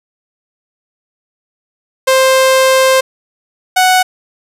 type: tone pair in turn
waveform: sawtooth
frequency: 525 / 741 Hz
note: C5 / F#5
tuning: +6 / +2 cents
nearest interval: tritone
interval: 596 cents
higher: second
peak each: -3 dBFS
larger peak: neither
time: 2.07-3.01 / 3.76-4.03 s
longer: first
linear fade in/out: 10 ms
effects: resampled to 32000 Hz + 7-bit